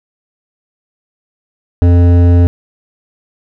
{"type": "tone with hard clipping", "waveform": "triangle", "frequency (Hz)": 87.31, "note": "F2", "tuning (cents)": 0, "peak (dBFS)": -6, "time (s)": [1.82, 2.47], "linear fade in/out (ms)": 0, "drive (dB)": 16, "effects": []}